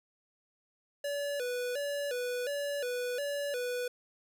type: tone with vibrato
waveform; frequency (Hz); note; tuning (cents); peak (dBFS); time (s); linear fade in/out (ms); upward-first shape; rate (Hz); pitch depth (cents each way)
square; 531; C5; +25; -33; 1.04-3.88; 5; square; 1.4; 130
effects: none